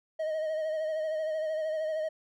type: tone with vibrato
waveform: triangle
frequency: 627 Hz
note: D#5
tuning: 13 cents sharp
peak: -27 dBFS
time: 0.19-2.09 s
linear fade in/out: 10 ms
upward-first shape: sine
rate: 13 Hz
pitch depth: 38 cents each way
effects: none